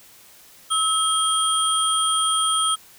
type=tone cluster; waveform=sine; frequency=1289 / 3231 / 9130 Hz; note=E6 / G#7 / D9; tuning=-39 / -48 / -50 cents; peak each=-21 / -22 / -23 dBFS; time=0.7-2.76 s; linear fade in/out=20 ms; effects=tanh soft clip ceiling -8 dBFS + white hiss -49 dBFS RMS until 2.98 s

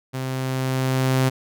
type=tone with level ramp; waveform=sawtooth; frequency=130.8 Hz; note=C3; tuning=in tune; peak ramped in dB=-22 to -12 dBFS; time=0.13-1.3 s; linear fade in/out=20 ms; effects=none

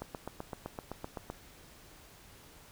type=click train; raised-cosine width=1 ms; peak=-24 dBFS; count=11; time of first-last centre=0.02-1.3 s; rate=7.81 Hz; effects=pink hiss -56 dBFS RMS until 2.71 s

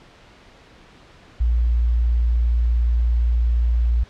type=tone; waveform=sine; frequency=58.6 Hz; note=A#1; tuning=10 cents sharp; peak=-15 dBFS; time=1.4-4.04 s; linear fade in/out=10 ms; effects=pink hiss -48 dBFS RMS until 4.09 s + low-pass 4000 Hz 12 dB/octave

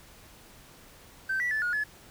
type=tone with pitch steps; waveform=triangle; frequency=1551 / 1951 / 1744 / 1442 / 1711 Hz; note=G6 / B6 / A6 / F#6 / A6; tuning=-19 / -22 / -16 / -45 / -49 cents; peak=-23 dBFS; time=1.29-1.84 s; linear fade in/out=10 ms; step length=110 ms; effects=tanh soft clip ceiling -23 dBFS + pink hiss -53 dBFS RMS until 2.1 s

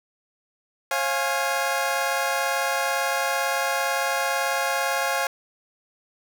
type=chord; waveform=20% pulse; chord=Db major; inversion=none; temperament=equal with one note detuned; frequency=541.1 / 698.5 / 830.6 Hz; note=Db5 / F5 / Ab5; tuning=-42 / 0 / 0 cents; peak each=-22 dBFS; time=0.91-5.27 s; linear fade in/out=2 ms; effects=none

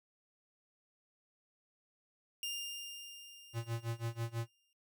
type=tone with exponential decay; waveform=sawtooth; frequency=2804 Hz; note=F7; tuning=6 cents sharp; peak=-33 dBFS; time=2.43-4.73 s; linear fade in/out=1 ms; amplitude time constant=500 ms
type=tone with tremolo; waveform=square; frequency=115.8 Hz; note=A#2; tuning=11 cents flat; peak=-35 dBFS; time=3.53-4.48 s; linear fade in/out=50 ms; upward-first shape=sine; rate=6.1 Hz; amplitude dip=95%
effects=noise-tail reverb RT60 0.1 s tail -19 dB re dry

